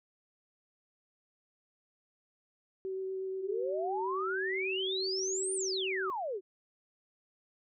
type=tone with vibrato; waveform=sine; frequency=380.1 Hz; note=F#4; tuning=47 cents sharp; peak=-34 dBFS; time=2.85-6.1 s; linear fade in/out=0 ms; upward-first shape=sine; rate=8.3 Hz; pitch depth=9 cents each way
type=exponential two-way sweep; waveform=sine; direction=up then down; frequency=352.5 to 9350 to 352.5 Hz; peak=-33 dBFS; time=3.4-6.41 s; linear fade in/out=50 ms; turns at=5.54 s
effects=none